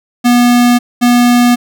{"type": "tone pair in turn", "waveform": "square", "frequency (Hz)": [242.7, 242.7], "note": ["B3", "B3"], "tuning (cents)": [-30, -30], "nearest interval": "unison", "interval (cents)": 0, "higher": "neither", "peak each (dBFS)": -6, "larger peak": "neither", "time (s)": [[0.24, 0.79], [1.01, 1.56]], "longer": "neither", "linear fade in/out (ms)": 20, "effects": []}